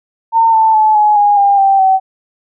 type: tone with pitch steps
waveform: sine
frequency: 908 / 885.7 / 864 / 842.8 / 822.1 / 802 / 782.3 / 763.1 Hz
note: A#5 / A5 / A5 / G#5 / G#5 / G5 / G5 / G5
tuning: -46 / +11 / -32 / +25 / -18 / +39 / -4 / -47 cents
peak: -6 dBFS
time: 0.32-2 s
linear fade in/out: 50 ms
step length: 210 ms
effects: none